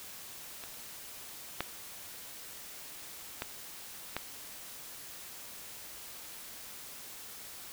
clicks, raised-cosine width 0.3 ms, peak -28 / -15 / -18 / -17 dBFS, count 4, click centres 0.638 / 1.606 / 3.421 / 4.166 s, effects white hiss -47 dBFS RMS until 7.72 s

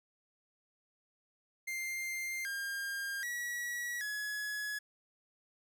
45% pulse tone with pitch steps, 2101 / 1608 / 1927 / 1690 Hz, C7 / G6 / B6 / G#6, +7 / +44 / -43 / +30 cents, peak -36 dBFS, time 1.67-4.79 s, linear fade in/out 10 ms, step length 780 ms, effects 12-bit

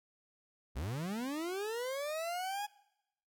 40% pulse linear sweep, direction up, 52.6 to 840 Hz, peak -35 dBFS, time 0.75-2.67 s, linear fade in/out 20 ms, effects noise-tail reverb RT60 0.9 s tail -22 dB re dry

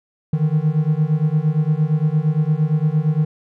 triangle beating tone pair, 149.8 / 158.5 Hz, D3 / D#3, +35 / +32 cents, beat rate 8.7 Hz, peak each -16 / -16 dBFS, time 0.33-3.25 s, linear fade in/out 5 ms, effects none

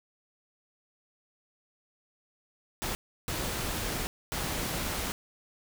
pink noise bursts at uneven times, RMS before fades -33 dBFS, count 3, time 2.82-2.95 / 3.28-4.07 / 4.32-5.12 s, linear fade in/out 0 ms, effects none

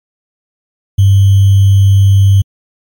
sine tone with sample-and-hold, 98.2 Hz, G2, 4 cents sharp, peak -3 dBFS, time 0.98-2.42 s, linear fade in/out 10 ms, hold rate 3150 Hz, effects MP3 64 kbps

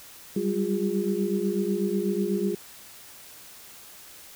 sine tone cluster, 192.1 / 200.2 / 353.9 / 408 Hz, G3 / G3 / F4 / G#4, -35 / +37 / +23 / -31 cents, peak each -29 dBFS, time 0.36-2.55 s, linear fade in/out 5 ms, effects white hiss -47 dBFS RMS until 4.35 s

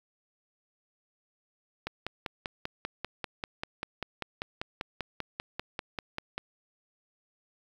click train, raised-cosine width 0.3 ms, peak -17 dBFS, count 24, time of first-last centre 1.87-6.38 s, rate 5.1 Hz, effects 8-bit

